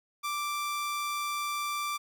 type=tone; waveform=sawtooth; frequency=1174.7 Hz; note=D6; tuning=in tune; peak=-27 dBFS; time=0.23-1.98 s; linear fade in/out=20 ms; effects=none